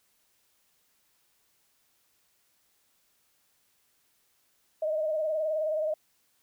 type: tone with vibrato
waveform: sine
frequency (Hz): 622.3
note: D#5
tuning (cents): 0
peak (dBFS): -26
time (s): 4.82-5.94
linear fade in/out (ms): 5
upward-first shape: sine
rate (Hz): 19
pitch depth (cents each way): 53
effects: white hiss -70 dBFS RMS until 6.42 s